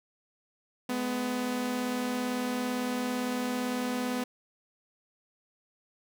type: tone pair together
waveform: sawtooth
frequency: 211.8 / 249.6 Hz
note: G#3 / B3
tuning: +34 / +19 cents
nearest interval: minor third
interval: 285 cents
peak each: -33 / -26 dBFS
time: 0.89-4.24 s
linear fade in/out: 5 ms
effects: none